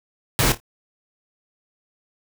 pink noise with echo, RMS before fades -18 dBFS, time 0.39-0.52 s, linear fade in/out 0 ms, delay 27 ms, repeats 3, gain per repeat -12 dB, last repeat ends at 0.601 s, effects none

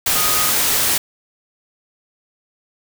sine tone in noise, 1244.5 Hz, D#6, in tune, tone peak -24 dBFS, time 0.15-0.5 s, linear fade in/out 5 ms, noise white, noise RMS -17 dBFS, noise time 0.06-0.98 s, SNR -10 dB, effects none

